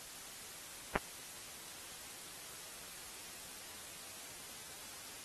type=clicks; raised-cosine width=0.5 ms; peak=-19 / -14 dBFS; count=2; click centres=0.955 / 0.96 s; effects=white hiss -50 dBFS RMS until 5.24 s + AAC 32 kbps